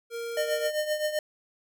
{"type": "tone", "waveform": "square", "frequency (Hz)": 466.2, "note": "A#4", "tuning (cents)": 0, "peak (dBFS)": -33, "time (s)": [0.1, 0.71], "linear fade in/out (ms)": 50}
{"type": "tone with tremolo", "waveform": "square", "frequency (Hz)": 608, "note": "D#5", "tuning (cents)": -40, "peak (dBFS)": -24, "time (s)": [0.37, 1.19], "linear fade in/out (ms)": 2, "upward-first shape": "triangle", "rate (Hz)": 7.7, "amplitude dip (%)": 75}
{"effects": []}